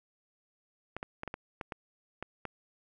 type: clicks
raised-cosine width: 0.5 ms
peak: -22 dBFS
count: 9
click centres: 0.966 / 1.029 / 1.234 / 1.277 / 1.341 / 1.612 / 1.722 / 2.226 / 2.453 s
effects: none